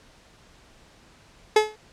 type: tone with exponential decay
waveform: 30% pulse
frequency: 428.8 Hz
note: A4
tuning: 45 cents flat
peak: -9 dBFS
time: 1.56-1.76 s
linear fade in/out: 5 ms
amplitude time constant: 43 ms
effects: pink hiss -54 dBFS RMS until 1.92 s + low-pass 7000 Hz 12 dB/octave